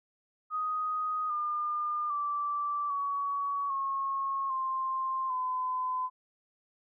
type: tone with pitch steps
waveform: sine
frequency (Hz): 1248 / 1206.2 / 1165.8 / 1126.7 / 1089 / 1052.5 / 1017.2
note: D#6 / D6 / D6 / C#6 / C#6 / C6 / C6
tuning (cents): +5 / +46 / -13 / +28 / -31 / +10 / -49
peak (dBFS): -29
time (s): 0.5-6.1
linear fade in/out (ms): 50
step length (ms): 800
effects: none